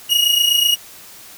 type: tone pair together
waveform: 40% pulse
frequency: 2869 / 2897 Hz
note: F7 / F#7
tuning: +46 / -37 cents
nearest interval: unison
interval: 17 cents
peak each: -15 / -15 dBFS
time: 0.09-0.76 s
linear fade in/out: 20 ms
effects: white hiss -40 dBFS RMS until 1.37 s